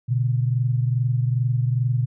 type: tone pair together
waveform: sine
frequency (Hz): 120.7 / 143.13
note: B2 / D3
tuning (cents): -39 / -44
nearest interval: minor third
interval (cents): 295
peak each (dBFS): -19 / -25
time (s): 0.08-2.06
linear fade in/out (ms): 20
effects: none